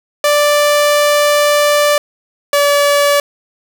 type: tone pair in turn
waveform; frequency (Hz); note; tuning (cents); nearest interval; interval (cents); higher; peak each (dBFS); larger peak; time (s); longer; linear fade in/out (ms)
sawtooth; 587.3 / 574.5; D5 / D5; 0 / -38; unison; 38; first; -5; neither; 0.24-1.98 / 2.53-3.2; first; 2
effects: none